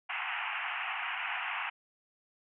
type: band-pass noise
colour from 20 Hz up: white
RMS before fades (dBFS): -36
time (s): 0.09-1.7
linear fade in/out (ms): 10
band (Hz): 720 to 2900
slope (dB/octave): 96
effects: none